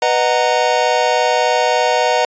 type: chord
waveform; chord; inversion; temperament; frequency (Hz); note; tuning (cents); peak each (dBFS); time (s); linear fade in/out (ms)
square; B major seventh; none; just; 493.9 / 617.4 / 740.8 / 926; B4 / D#5 / F#5 / A#5; 0 / -14 / +2 / -12; -19; 0.02-2.25; 2
effects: resampled to 16000 Hz